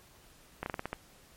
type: slowing click train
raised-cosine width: 0.5 ms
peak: -19 dBFS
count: 7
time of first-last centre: 0.63-0.93 s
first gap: 31 ms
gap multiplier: 1.19
effects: pink hiss -59 dBFS RMS until 1.36 s + MP3 64 kbps